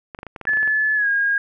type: clicks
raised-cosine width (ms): 0.5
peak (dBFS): -19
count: 12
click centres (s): 0.148 / 0.189 / 0.231 / 0.267 / 0.362 / 0.413 / 0.453 / 0.492 / 0.534 / 0.572 / 0.63 / 0.676
type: tone with pitch glide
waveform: sine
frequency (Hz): 1726 to 1629.1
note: A6 to G#6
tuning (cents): -34 to -34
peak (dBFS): -16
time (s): 0.47-1.38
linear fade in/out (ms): 2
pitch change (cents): -100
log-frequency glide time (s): 0.95-1.08
effects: none